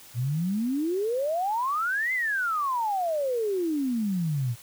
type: exponential two-way sweep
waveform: sine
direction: up then down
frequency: 113.3 to 2093 to 113.3 Hz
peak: -24 dBFS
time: 0.14-4.56 s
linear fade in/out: 50 ms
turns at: 2.13 s
effects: white hiss -49 dBFS RMS until 4.62 s